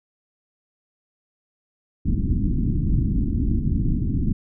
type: low-pass noise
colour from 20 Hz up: pink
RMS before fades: -21 dBFS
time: 2.05-4.33 s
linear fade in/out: 10 ms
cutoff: 300 Hz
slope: 48 dB/octave
effects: none